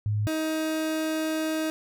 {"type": "tone pair in turn", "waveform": ["sine", "30% pulse"], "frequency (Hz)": [105.2, 315.2], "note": ["G#2", "D#4"], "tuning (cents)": [23, 23], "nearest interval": "octave + perfect fifth", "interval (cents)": 1900, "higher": "second", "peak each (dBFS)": -23, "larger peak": "neither", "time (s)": [[0.06, 0.27], [0.27, 1.7]], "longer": "second", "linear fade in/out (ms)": 0, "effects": []}